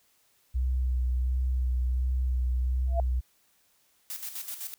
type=tone with vibrato; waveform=sine; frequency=63 Hz; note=B1; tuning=35 cents sharp; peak=-24 dBFS; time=0.54-3.21 s; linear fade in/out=20 ms; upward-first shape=sine; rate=1.4 Hz; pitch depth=22 cents each way
type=tone with exponential growth; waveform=sine; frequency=678 Hz; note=E5; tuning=49 cents sharp; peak=-22 dBFS; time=2.87-3 s; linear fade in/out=2 ms; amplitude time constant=27 ms
type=noise with tremolo; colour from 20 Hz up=blue; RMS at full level=-36 dBFS; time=4.1-4.74 s; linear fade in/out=0 ms; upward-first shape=square; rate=7.9 Hz; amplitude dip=60%
effects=white hiss -67 dBFS RMS until 4.78 s